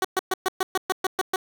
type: tone bursts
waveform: 15% pulse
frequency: 375.7 Hz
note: F#4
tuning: 26 cents sharp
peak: -14 dBFS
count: 10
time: 0.02-1.36 s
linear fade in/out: 2 ms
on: 26 ms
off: 120 ms
effects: none